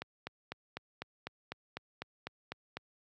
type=click train; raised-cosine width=0.3 ms; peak=-23 dBFS; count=12; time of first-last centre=0.02-2.77 s; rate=4 Hz; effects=high-pass 80 Hz 12 dB/octave